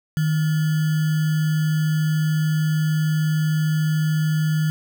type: tone with sample-and-hold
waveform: sine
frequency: 155.56 Hz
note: D#3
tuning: in tune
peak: -17 dBFS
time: 0.17-4.7 s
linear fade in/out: 0 ms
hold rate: 1575 Hz
effects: none